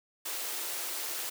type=high-pass noise; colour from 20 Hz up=white; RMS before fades=-36 dBFS; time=0.25-1.3 s; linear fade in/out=10 ms; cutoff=290 Hz; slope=96 dB/octave; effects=none